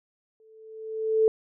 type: tone with exponential growth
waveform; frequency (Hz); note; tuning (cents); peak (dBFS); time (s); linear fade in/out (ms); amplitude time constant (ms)
sine; 440; A4; 0; -15; 0.4-1.28; 1; 190
effects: none